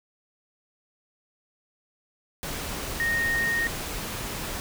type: tone in noise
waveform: sine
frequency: 1854 Hz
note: A#6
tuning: 10 cents flat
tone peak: -23 dBFS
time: 3-3.67 s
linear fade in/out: 0 ms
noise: pink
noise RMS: -33 dBFS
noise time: 2.43-4.6 s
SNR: +7 dB
effects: none